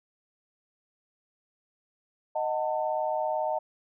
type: chord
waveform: sine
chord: D# diminished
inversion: none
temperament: equal with one note detuned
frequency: 622.3 / 740 / 894.3 Hz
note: D#5 / F#5 / A5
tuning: 0 / 0 / +28 cents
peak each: -29 / -32 / -31 dBFS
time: 2.35-3.59 s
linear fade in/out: 10 ms
effects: none